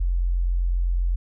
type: tone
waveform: sine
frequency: 43.92 Hz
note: F1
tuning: 11 cents sharp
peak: -19 dBFS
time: 0-1.16 s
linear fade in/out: 10 ms
effects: none